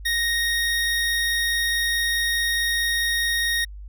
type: tone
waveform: 25% pulse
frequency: 1864.7 Hz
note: A#6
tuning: in tune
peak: -17 dBFS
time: 0.05-3.65 s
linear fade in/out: 10 ms
effects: added 50 Hz sine -35 dBFS peak until 3.88 s